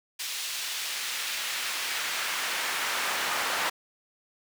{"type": "noise with high-pass filter sweep", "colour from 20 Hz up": "brown", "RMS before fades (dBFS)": -31, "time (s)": [0.19, 3.7], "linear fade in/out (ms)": 10, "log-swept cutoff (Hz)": [3700, 1100], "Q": 0.86, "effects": []}